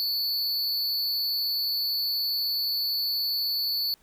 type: tone with amplitude modulation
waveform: square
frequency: 4464 Hz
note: C#8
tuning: 11 cents sharp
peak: -22 dBFS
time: 0-3.94 s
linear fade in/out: 0 ms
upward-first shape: sine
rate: 239 Hz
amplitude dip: 80%
effects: pink hiss -62 dBFS RMS until 4.02 s